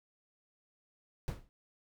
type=noise with exponential decay; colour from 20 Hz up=brown; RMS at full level=-31 dBFS; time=1.28-1.49 s; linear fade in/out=0 ms; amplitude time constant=44 ms; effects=none